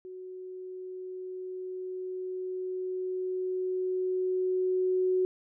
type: tone with level ramp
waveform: sine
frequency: 370 Hz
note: F#4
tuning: in tune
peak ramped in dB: -40 to -23 dBFS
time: 0.05-5.25 s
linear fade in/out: 0 ms
effects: none